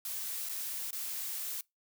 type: noise with dropouts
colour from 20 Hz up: blue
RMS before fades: -38 dBFS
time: 0.05-1.61 s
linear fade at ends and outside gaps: 2 ms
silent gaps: 0.489-0.493 / 0.908-0.929 s
effects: noise-tail reverb RT60 0.2 s tail -25 dB re dry